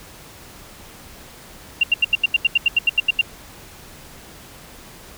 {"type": "tone bursts", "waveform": "sine", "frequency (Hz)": 2774, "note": "F7", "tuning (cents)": -12, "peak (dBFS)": -11, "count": 14, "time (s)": [1.81, 3.213], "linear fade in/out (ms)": 5, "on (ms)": 25, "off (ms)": 81, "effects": ["pink hiss -42 dBFS RMS until 5.17 s"]}